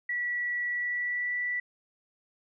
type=tone with pitch glide; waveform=sine; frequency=1944 to 1964.3 Hz; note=B6 to B6; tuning=-28 to -10 cents; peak=-28 dBFS; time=0.09-1.6 s; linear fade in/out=5 ms; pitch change=+18 cents; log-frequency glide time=0.69-1.35 s; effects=none